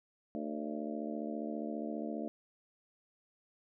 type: harmonic tone with a mistuned harmonic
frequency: 74.8 Hz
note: D2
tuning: 32 cents sharp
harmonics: 3 / 4 / 5 / 6 / 7 / 8 / 9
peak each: -40 / -41 / -47 / -47 / -49 / -46 / -46 dBFS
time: 0.35-2.28 s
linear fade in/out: 0 ms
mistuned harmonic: 7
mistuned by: +64 cents
effects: none